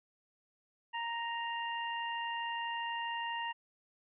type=harmonic tone; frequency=932.3 Hz; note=A#5; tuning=in tune; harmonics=1 / 2 / 3; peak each=-37 / -41 / -42 dBFS; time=0.93-3.53 s; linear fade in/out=20 ms; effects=none